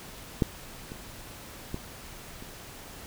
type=clicks; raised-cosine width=3 ms; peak=-9 / -26 / -19 / -30 dBFS; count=4; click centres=0.422 / 0.919 / 1.744 / 2.424 s; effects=pink hiss -45 dBFS RMS until 3.06 s